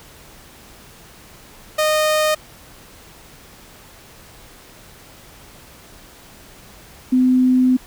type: tone pair in turn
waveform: sawtooth / sine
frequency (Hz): 616 / 254.8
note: D#5 / C4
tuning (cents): -17 / -46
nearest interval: octave + minor third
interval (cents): 1529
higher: first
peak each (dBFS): -11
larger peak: neither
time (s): 1.78-2.35 / 7.12-7.77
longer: second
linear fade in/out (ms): 10
effects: pink hiss -44 dBFS RMS until 7.86 s